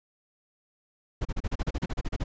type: noise bursts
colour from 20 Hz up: brown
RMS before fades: -28 dBFS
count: 14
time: 1.21-2.24 s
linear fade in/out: 10 ms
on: 42 ms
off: 34 ms
effects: resampled to 16000 Hz